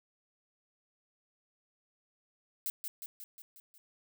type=noise with echo; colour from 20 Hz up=violet; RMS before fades=-35 dBFS; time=2.66-2.7 s; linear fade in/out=0 ms; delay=180 ms; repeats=6; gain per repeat=-4 dB; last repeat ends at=3.78 s; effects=none